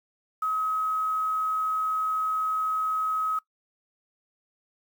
sine tone with quantisation, 1274 Hz, D#6, 41 cents sharp, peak -24 dBFS, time 0.42-3.39 s, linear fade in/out 5 ms, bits 8, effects noise-tail reverb RT60 0.1 s tail -20 dB re dry

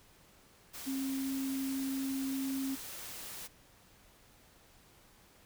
sine tone in noise, 268.8 Hz, C4, 47 cents sharp, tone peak -33 dBFS, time 0.86-2.76 s, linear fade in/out 20 ms, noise white, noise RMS -45 dBFS, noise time 0.73-3.48 s, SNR +9 dB, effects pink hiss -62 dBFS RMS until 5.45 s

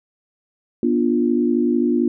sine chord, B diminished, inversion none, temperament equal with one note detuned, 242.4 / 293.7 / 349.2 Hz, B3 / D4 / F4, -32 / 0 / 0 cents, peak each -18 / -21 / -20 dBFS, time 0.83-2.08 s, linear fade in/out 2 ms, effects none

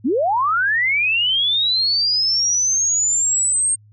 sine linear sweep, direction up, 207.7 to 8600 Hz, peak -15 dBFS, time 0.04-3.76 s, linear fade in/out 20 ms, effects added 105 Hz sine -46 dBFS peak until 3.92 s

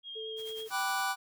sine tone with vibrato, 3243 Hz, G#7, 42 cents flat, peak -40 dBFS, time 0.03-0.68 s, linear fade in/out 50 ms, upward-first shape sine, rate 8.8 Hz, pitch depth 16 cents each way
sine tone, 440.5 Hz, A4, 2 cents sharp, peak -39 dBFS, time 0.15-0.69 s, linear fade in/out 20 ms
white noise with tremolo, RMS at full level -49 dBFS, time 0.36-1.05 s, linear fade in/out 50 ms, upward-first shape sine, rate 9.7 Hz, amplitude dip 70%
square chord, G major seventh, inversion none, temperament equal with one note detuned, 778.6 / 987.8 / 1174.7 / 1480 Hz, G5 / B5 / D6 / F#6, -12 / 0 / 0 / 0 cents, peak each -35 / -38 / -37 / -35 dBFS, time 0.7-1.16 s, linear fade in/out 50 ms
effects none

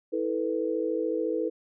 sine chord, E suspended fourth, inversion none, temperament equal with one note detuned, 324.3 / 440 / 493.9 Hz, E4 / A4 / B4, -28 / 0 / 0 cents, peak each -30 dBFS, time 0.12-1.5 s, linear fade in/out 20 ms, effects none

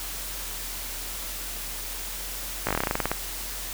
slowing click train, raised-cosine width 0.5 ms, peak -9 dBFS, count 14, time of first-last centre 2.67-3.116 s, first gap 17 ms, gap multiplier 1.11, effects added 43 Hz sine -39 dBFS peak until 3.73 s + white hiss -35 dBFS RMS until 3.73 s

